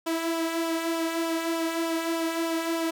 sawtooth tone with flanger, 329.6 Hz, E4, in tune, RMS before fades -28 dBFS, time 0.06-2.91 s, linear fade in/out 10 ms, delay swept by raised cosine 0.46 to 2.86 ms, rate 3.3 Hz, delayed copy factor -0.5, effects none

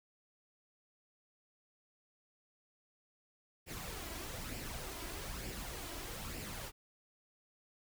pink noise with flanger, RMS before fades -44 dBFS, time 3.66-6.72 s, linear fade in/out 50 ms, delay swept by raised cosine 0.39 to 3.09 ms, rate 1.1 Hz, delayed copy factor +0.5, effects none

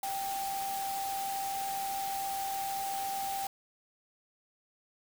sine tone in noise, 784 Hz, G5, in tune, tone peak -33 dBFS, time 0.03-3.47 s, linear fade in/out 2 ms, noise white, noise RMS -41 dBFS, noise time 0.03-3.47 s, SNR +5 dB, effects none

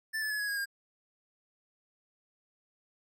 square tone with pitch steps, 1764 / 1732.7 / 1701.9 / 1671.7 / 1642.1 / 1612.9 Hz, A6 / A6 / G#6 / G#6 / G#6 / G6, +4 / -27 / +42 / +11 / -20 / +49 cents, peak -32 dBFS, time 0.13-0.658 s, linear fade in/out 20 ms, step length 88 ms, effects none

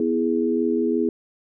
sine chord, E major, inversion second, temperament equal, 246.9 / 329.6 / 415.3 Hz, B3 / E4 / G#4, 0 / 0 / 0 cents, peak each -23 dBFS, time 0-1.09 s, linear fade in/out 2 ms, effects none

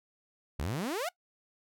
sawtooth exponential sweep, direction up, 61.74 to 763 Hz, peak -28 dBFS, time 0.59-1.09 s, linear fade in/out 5 ms, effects noise-tail reverb RT60 0.1 s tail -22 dB re dry

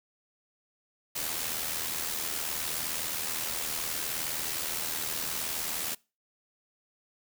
white noise with amplitude modulation, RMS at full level -31 dBFS, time 1.15-5.95 s, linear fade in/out 10 ms, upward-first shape sine, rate 79.3 Hz, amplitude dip 50%, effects noise-tail reverb RT60 0.3 s tail -24 dB re dry

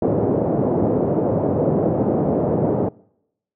white band-pass noise, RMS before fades -19 dBFS, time 0.02-2.89 s, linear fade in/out 5 ms, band 100 to 570 Hz, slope 24 dB/octave, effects noise-tail reverb RT60 0.8 s tail -25 dB re dry

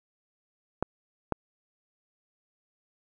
clicks, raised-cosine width 1 ms, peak -12 dBFS, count 2, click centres 0.826 / 1.323 s, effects none

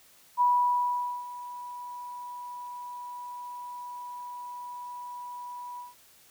sine tone with ADSR envelope, 979 Hz, B5, 15 cents flat, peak -19 dBFS, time 0.37-5.95 s, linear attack 40 ms, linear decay 830 ms, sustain -18 dB, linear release 160 ms, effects white hiss -58 dBFS RMS until 6.3 s

